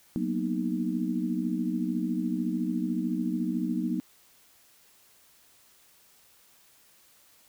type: chord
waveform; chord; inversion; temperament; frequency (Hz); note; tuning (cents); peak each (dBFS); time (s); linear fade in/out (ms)
sine; B major seventh; second; equal; 185 / 233.1 / 246.9 / 311.1; F#3 / A#3 / B3 / D#4; 0 / 0 / 0 / 0; -32; 0.16-4; 0
effects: white hiss -60 dBFS RMS until 7.48 s